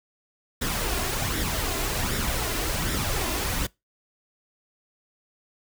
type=noise with flanger; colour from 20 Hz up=pink; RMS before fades=-27 dBFS; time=0.61-3.67 s; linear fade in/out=10 ms; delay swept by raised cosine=0.55 to 2.95 ms; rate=1.3 Hz; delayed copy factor=+0.5; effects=noise-tail reverb RT60 0.2 s tail -23 dB re dry